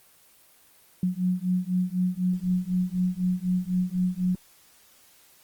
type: beating tone pair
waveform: sine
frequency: 180 / 184 Hz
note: F#3 / F#3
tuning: -47 / -9 cents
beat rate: 4 Hz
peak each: -26 dBFS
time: 1.03-4.35 s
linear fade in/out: 2 ms
effects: white hiss -57 dBFS RMS until 5.43 s + Opus 24 kbps